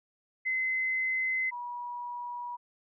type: tone pair in turn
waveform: sine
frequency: 2050 / 967.5 Hz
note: C7 / B5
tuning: -36 / -36 cents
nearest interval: octave + minor second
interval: 1300 cents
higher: first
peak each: -27 / -35 dBFS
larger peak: first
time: 0.45-1.51 / 1.51-2.57 s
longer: neither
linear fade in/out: 20 ms
effects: none